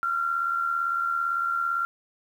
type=tone with amplitude modulation; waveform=sine; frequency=1376 Hz; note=F6; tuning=26 cents flat; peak=-21 dBFS; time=0.03-1.85 s; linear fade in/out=0 ms; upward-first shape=sine; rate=77.8 Hz; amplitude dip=55%; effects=9-bit